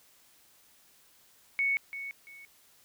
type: tone with echo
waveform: sine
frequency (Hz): 2217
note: C#7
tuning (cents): 0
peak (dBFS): -25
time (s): 1.59-1.77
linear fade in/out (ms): 0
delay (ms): 340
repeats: 2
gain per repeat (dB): -11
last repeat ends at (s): 2.45
effects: white hiss -62 dBFS RMS until 2.84 s